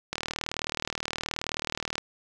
click train, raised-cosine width 0.2 ms, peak -12 dBFS, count 73, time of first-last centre 0.13-1.981 s, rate 38.9 Hz, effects none

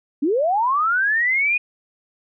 sine linear sweep, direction up, 260.1 to 2489 Hz, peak -16 dBFS, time 0.22-1.58 s, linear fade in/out 10 ms, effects none

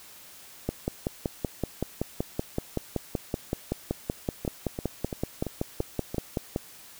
two click trains, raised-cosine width 2 ms, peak -13 / -18 dBFS, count 32 / 6, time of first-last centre 0.69-6.561 / 4.45-6.145 s, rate 5.28 / 2.95 Hz, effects white hiss -49 dBFS RMS until 6.99 s

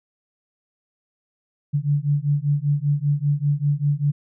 sine beating tone pair, 142.4 / 147.5 Hz, C#3 / D3, +47 / +8 cents, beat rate 5.1 Hz, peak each -21 dBFS, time 1.73-4.12 s, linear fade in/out 20 ms, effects none

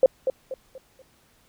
sine tone with echo, 524 Hz, C5, 2 cents sharp, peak -10 dBFS, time 0.03-0.06 s, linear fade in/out 2 ms, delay 240 ms, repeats 4, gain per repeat -9 dB, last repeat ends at 1.02 s, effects pink hiss -61 dBFS RMS until 1.48 s

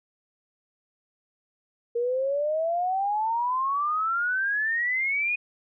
sine exponential sweep, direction up, 466.2 to 2489 Hz, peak -23 dBFS, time 1.95-5.36 s, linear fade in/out 10 ms, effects none

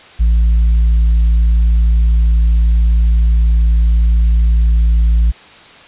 triangle tone with tanh clipping, 56.3 Hz, A1, 40 cents sharp, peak -8 dBFS, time 0.19-5.32 s, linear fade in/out 20 ms, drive 7 dB, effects white hiss -39 dBFS RMS until 5.87 s + resampled to 8000 Hz

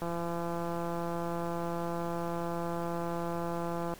click train, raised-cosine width 1 ms, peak -22 dBFS, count 667, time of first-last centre 0.02-3.938 s, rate 170 Hz, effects pink hiss -52 dBFS RMS until 3.99 s

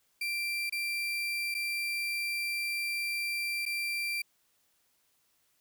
35% pulse tone with dropouts, 2357 Hz, D7, 6 cents sharp, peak -29 dBFS, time 0.21-4.22 s, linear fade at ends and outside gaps 5 ms, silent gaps 0.697-0.723 / 1.543-1.548 / 3.654-3.661 s, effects white hiss -72 dBFS RMS until 5.6 s

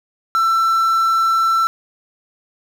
triangle tone with quantisation, 1338 Hz, E6, 25 cents sharp, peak -11 dBFS, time 0.35-1.67 s, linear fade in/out 0 ms, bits 6, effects none

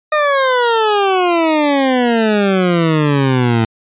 20% pulse exponential sweep, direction down, 617 to 111.3 Hz, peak -6 dBFS, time 0.12-3.65 s, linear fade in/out 5 ms, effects resampled to 8000 Hz

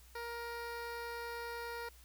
15% pulse tone with notch filter, 470 Hz, A#4, 14 cents sharp, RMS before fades -43 dBFS, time 0.15-1.89 s, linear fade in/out 5 ms, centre 7700 Hz, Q 1.2, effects added 60 Hz sine -58 dBFS peak until 2.04 s + white hiss -63 dBFS RMS until 2.04 s

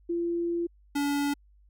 sine / square tone pair in turn, 342 / 285.6 Hz, F4 / D4, -36 / -48 cents, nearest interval minor third, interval 312 cents, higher first, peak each -26 / -26 dBFS, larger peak neither, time 0.09-0.67 / 0.95-1.34 s, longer first, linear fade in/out 10 ms, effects added 50 Hz sine -56 dBFS peak until 1.69 s

